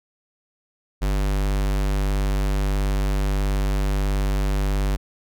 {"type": "tone", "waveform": "square", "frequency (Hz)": 49.24, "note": "G1", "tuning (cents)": 8, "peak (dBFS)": -20, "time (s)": [1.01, 4.97], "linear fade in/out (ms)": 20, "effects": []}